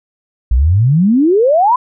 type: exponential sweep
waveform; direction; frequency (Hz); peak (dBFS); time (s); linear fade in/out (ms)
sine; up; 55 to 1037; -7; 0.51-1.76; 5
effects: none